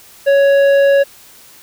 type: tone with tanh clipping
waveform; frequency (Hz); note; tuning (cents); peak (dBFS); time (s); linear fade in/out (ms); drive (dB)
sine; 557; C#5; +8; -9; 0.26-1.04; 20; 10
effects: white hiss -42 dBFS RMS until 1.62 s